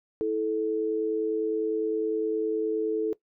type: tone pair together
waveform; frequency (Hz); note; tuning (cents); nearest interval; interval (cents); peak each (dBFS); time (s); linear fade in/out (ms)
sine; 326.5 / 436.3; E4 / A4; -17 / -15; perfect fourth; 502; -30 / -25; 0.21-3.13; 0
effects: noise-tail reverb RT60 0.1 s tail -19 dB re dry